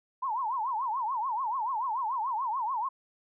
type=tone with vibrato; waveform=sine; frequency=962 Hz; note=B5; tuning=46 cents flat; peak=-28 dBFS; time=0.22-2.89 s; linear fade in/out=10 ms; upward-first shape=triangle; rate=6.9 Hz; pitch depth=260 cents each way; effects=none